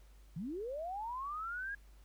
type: linear sweep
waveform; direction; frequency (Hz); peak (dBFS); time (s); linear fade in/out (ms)
sine; up; 144.1 to 1661.2; -38; 0.36-1.75; 5
effects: added 50 Hz sine -56 dBFS peak until 2.04 s + pink hiss -69 dBFS RMS until 2.04 s